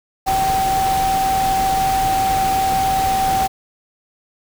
sine tone in noise, 770 Hz, G5, 31 cents flat, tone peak -15 dBFS, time 0.26-3.48 s, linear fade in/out 20 ms, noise pink, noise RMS -25 dBFS, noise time 0.26-3.48 s, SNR +7 dB, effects none

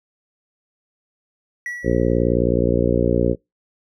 triangle tone with exponential decay, 1940 Hz, B6, 31 cents flat, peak -22 dBFS, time 1.66-2.35 s, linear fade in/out 1 ms, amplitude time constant 150 ms
harmonic tone, 59.3 Hz, A#1, 30 cents sharp, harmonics 1 / 2 / 3 / 4 / 5 / 6 / 7 / 8 / 9, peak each -24 / -24 / -24 / -24 / -24 / -24 / -24 / -24 / -24 dBFS, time 1.83-3.36 s, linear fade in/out 50 ms
effects noise-tail reverb RT60 0.2 s tail -26 dB re dry

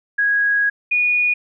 sine tone pair in turn, 1653 / 2455 Hz, G#6 / D#7, -9 / -24 cents, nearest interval perfect fifth, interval 685 cents, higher second, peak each -14 dBFS, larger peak neither, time 0.18-0.7 / 0.91-1.34 s, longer first, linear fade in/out 10 ms, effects none

